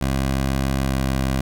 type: tone with pitch glide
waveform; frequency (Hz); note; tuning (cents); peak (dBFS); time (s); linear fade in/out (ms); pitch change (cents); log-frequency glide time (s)
15% pulse; 67 to 66.19; C2 to C2; +42 to +21; -13; 0.01-1.41; 5; -21; 0.82-0.95
effects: none